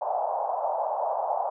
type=band-pass noise; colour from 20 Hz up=white; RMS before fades=-28 dBFS; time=0.01-1.5 s; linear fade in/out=10 ms; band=590 to 880 Hz; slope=48 dB/octave; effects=none